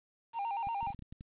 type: tone with vibrato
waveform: triangle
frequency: 860 Hz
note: A5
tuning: 40 cents flat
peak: -31 dBFS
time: 0.33-0.94 s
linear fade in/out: 50 ms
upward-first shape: square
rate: 8.4 Hz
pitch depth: 120 cents each way
type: clicks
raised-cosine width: 5 ms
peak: -35 dBFS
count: 9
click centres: 0.671 / 0.829 / 0.873 / 0.904 / 0.946 / 0.992 / 1.023 / 1.125 / 1.209 s
effects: resampled to 8000 Hz + 10-bit

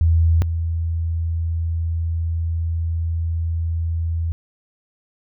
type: tone pair in turn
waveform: sine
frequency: 82.3 / 82.71 Hz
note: E2 / E2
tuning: -2 / +6 cents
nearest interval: unison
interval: 8 cents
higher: second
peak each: -12 / -19 dBFS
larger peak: first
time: 0.01-0.42 / 0.42-4.32 s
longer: second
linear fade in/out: 0 ms
effects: none

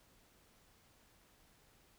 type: silence
effects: pink hiss -68 dBFS RMS until 1.98 s

